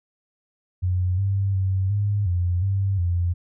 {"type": "tone with pitch steps", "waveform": "sine", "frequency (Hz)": [91, 98.2, 95.2, 102.3, 88.6, 97.7, 87.4], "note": ["F#2", "G2", "F#2", "G#2", "F2", "G2", "F2"], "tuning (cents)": [-28, 4, 50, -26, 25, -5, 2], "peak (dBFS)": -19, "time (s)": [0.82, 3.34], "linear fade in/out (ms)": 20, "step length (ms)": 360, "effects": []}